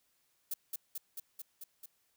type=noise with echo; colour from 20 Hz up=violet; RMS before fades=-36 dBFS; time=0.51-0.54 s; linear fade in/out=5 ms; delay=220 ms; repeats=6; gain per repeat=-2 dB; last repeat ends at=1.86 s; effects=white hiss -75 dBFS RMS until 2.16 s